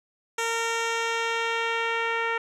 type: tone with low-pass filter sweep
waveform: 10% pulse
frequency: 459.1 Hz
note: A#4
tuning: 26 cents flat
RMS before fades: -27 dBFS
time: 0.38-2.38 s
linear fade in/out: 5 ms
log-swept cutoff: 8500 to 2200 Hz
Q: 1.2
effects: none